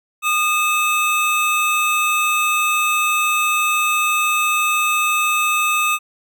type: tone pair together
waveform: square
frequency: 1224 / 2594 Hz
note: D#6 / E7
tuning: -29 / -28 cents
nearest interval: octave + minor second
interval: 1301 cents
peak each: -19 dBFS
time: 0.22-5.99 s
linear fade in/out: 50 ms
effects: none